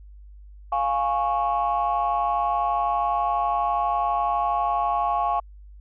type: chord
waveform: sine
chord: Db major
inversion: first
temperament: equal with one note detuned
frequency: 698.5 / 830.6 / 1103 Hz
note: F5 / Ab5 / Db6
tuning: 0 / 0 / -9 cents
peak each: -24 dBFS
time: 0.72-5.4 s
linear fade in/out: 5 ms
effects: tanh soft clip ceiling -14 dBFS + added 50 Hz sine -42 dBFS peak until 5.8 s